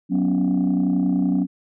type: chord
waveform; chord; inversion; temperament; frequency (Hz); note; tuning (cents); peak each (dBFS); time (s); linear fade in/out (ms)
sine; F# suspended fourth; none; just; 185 / 246.7 / 277.5; F#3 / B3 / C#4; 0 / -2 / +2; -19 / -22 / -19; 0.09-1.47; 50
effects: tanh soft clip ceiling -13 dBFS